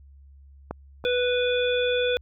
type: clicks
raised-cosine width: 1 ms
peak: -16 / -23 dBFS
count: 2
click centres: 0.71 / 1.041 s
type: harmonic tone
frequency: 493.9 Hz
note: B4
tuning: in tune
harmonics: 1 / 3 / 5 / 7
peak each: -22 / -31 / -32 / -30 dBFS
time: 1.05-2.17 s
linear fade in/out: 0 ms
effects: added 69 Hz sine -47 dBFS peak until 2.21 s